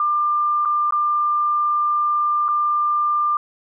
sine tone with dropouts, 1194 Hz, D6, 28 cents sharp, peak -16 dBFS, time 0-3.37 s, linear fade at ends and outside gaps 2 ms, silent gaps 0.651-0.656 / 0.908-0.923 / 2.483-2.487 s, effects none

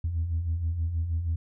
sine beating tone pair, 77.78 / 84.08 Hz, D#2 / E2, 0 / +35 cents, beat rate 6.3 Hz, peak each -33 / -25 dBFS, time 0.04-1.36 s, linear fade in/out 5 ms, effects tanh soft clip ceiling -21 dBFS

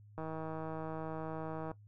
click train, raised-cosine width 1 ms, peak -28 dBFS, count 245, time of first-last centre 0.18-1.715 s, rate 159 Hz, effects noise-tail reverb RT60 0.1 s tail -17 dB re dry + added 104 Hz sine -55 dBFS peak until 1.87 s

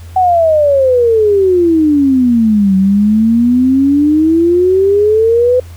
sine exponential two-way sweep, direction down then up, 759 to 188.5 to 508 Hz, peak -6 dBFS, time 0.16-5.6 s, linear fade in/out 5 ms, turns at 2.76 s, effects added 85 Hz sine -28 dBFS peak until 5.76 s + pink hiss -42 dBFS RMS until 5.76 s

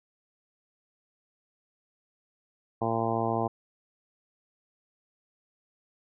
harmonic tone, 114 Hz, A#2, 38 cents flat, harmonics 1 / 2 / 3 / 4 / 5 / 6 / 7 / 8 / 9, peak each -34 / -34 / -34 / -34 / -37 / -32 / -33 / -37 / -36 dBFS, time 2.81-3.48 s, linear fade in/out 10 ms, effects none

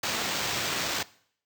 violet noise with sample-and-hold, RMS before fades -30 dBFS, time 0.03-1.03 s, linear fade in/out 5 ms, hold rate 11025 Hz, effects noise-tail reverb RT60 0.6 s tail -20 dB re dry + high-pass 80 Hz 12 dB/octave

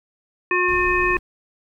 harmonic tone, 360 Hz, F#4, 47 cents flat, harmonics 1 / 3 / 5 / 7, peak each -22 / -22 / -22 / -22 dBFS, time 0.51-1.17 s, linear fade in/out 2 ms
brown noise, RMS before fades -33 dBFS, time 0.68-1.19 s, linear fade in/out 5 ms
effects none

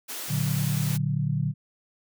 white high-pass noise, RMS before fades -35 dBFS, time 0.08-0.98 s, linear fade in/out 20 ms, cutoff 230 Hz, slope 48 dB/octave
sine chord, Bb augmented, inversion none, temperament equal, 116.54 / 146.83 / 185 Hz, Bb2 / D3 / F#3, 0 / 0 / 0 cents, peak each -29 / -25 / -31 dBFS, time 0.28-1.54 s, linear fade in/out 50 ms
effects none

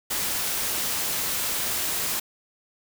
white noise, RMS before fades -27 dBFS, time 0.1-2.2 s, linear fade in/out 10 ms, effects none

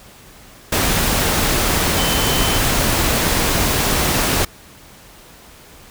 sine tone in noise, 3063 Hz, G7, 41 cents flat, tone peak -24 dBFS, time 1.98-2.59 s, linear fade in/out 5 ms, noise pink, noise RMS -17 dBFS, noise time 0.72-4.45 s, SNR -10 dB, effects pink hiss -43 dBFS RMS until 5.9 s

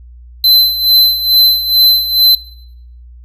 square tone with tremolo, 4057 Hz, B7, 46 cents sharp, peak -4 dBFS, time 0.44-2.35 s, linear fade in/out 2 ms, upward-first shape sine, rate 2.3 Hz, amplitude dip 70%, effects noise-tail reverb RT60 0.7 s tail -20 dB re dry + added 60 Hz sine -33 dBFS peak until 3.24 s

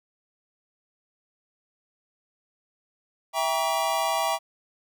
square chord, E diminished seventh, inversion none, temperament just, 659.3 / 791.1 / 949.3 / 1139.2 Hz, E5 / G5 / Bb5 / Db6, 0 / +16 / +31 / +47 cents, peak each -29 / -29 / -30 / -31 dBFS, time 3.33-4.39 s, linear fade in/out 50 ms, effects none

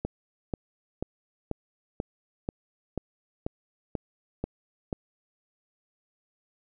click train, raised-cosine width 2 ms, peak -16 dBFS, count 11, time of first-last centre 0.05-4.928 s, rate 2.05 Hz, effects none

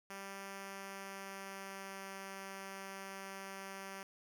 5% pulse tone with pitch glide, 196 to 194.2 Hz, G3 to G3, 0 to -16 cents, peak -34 dBFS, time 0.1-4.03 s, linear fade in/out 2 ms, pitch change -16 cents, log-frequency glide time 0.46-2.09 s, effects none

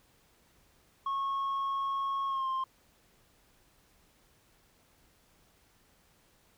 sine tone with pitch glide, 1095 to 1054.6 Hz, C#6 to C6, -22 to +13 cents, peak -27 dBFS, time 1.06-2.64 s, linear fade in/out 5 ms, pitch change -65 cents, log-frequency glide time 2.27-2.48 s, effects tanh soft clip ceiling -29 dBFS + pink hiss -66 dBFS RMS until 6.57 s

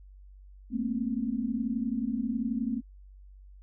sine tone cluster, 216.2 / 234.9 / 266.8 Hz, A3 / A#3 / C4, -30 / +13 / +34 cents, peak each -33 / -31 / -33 dBFS, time 0.7-2.82 s, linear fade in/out 50 ms, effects added 48 Hz sine -48 dBFS peak until 3.62 s

